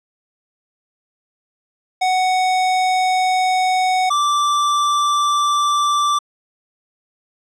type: tone pair in turn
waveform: square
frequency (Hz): 743 / 1171.3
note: F#5 / D6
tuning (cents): +7 / -5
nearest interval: minor sixth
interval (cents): 788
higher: second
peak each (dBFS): -15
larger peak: neither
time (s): 2.01-4.1 / 4.1-6.19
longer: neither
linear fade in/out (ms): 10
effects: low-pass 7000 Hz 12 dB/octave